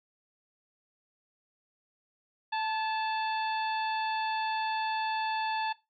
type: harmonic tone with a mistuned harmonic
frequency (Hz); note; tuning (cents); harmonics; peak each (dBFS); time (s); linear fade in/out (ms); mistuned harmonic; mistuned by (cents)
880; A5; 0; 1 / 2 / 3 / 4 / 5; -30 / -36 / -40 / -42 / -44; 2.52-5.73; 10; 2; -39
effects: noise-tail reverb RT60 0.2 s tail -17 dB re dry